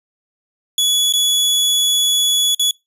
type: tone with dropouts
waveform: sawtooth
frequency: 3396 Hz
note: G#7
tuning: 38 cents sharp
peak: -10 dBFS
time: 0.78-2.71 s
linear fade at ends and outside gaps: 2 ms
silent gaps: 1.125-1.136 / 2.548-2.595 s
effects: noise-tail reverb RT60 0.2 s tail -24 dB re dry + resampled to 32000 Hz